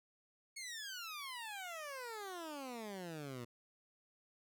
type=exponential sweep; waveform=15% pulse; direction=down; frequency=2217 to 116.54 Hz; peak=-38 dBFS; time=0.56-3.45 s; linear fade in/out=10 ms; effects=none